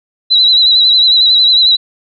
sine tone with vibrato, 3951 Hz, B7, in tune, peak -5 dBFS, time 0.3-1.77 s, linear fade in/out 20 ms, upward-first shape sine, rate 11 Hz, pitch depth 52 cents each way, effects none

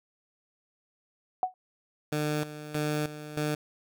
sine tone with exponential decay, 741 Hz, F#5, 2 cents sharp, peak -19 dBFS, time 1.43-1.54 s, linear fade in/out 1 ms, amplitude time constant 22 ms
15% pulse tone with tremolo, 150.6 Hz, D3, 44 cents sharp, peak -21 dBFS, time 2.12-3.55 s, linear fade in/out 5 ms, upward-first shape square, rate 1.6 Hz, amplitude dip 75%
effects none

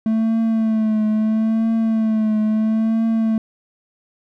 triangle tone with vibrato, 220.2 Hz, A3, 2 cents sharp, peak -13 dBFS, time 0.06-3.38 s, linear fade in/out 2 ms, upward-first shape triangle, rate 0.75 Hz, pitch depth 47 cents each way, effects none

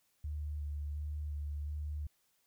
sine tone with vibrato, 74 Hz, D2, 14 cents sharp, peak -36 dBFS, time 0.24-2.07 s, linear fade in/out 5 ms, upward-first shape square, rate 1.4 Hz, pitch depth 16 cents each way, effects white hiss -75 dBFS RMS until 2.46 s

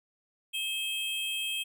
square tone pair together, 2586 / 3203 Hz, E7 / G7, -34 / +37 cents, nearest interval major third, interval 371 cents, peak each -36 / -33 dBFS, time 0.53-1.64 s, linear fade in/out 20 ms, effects none

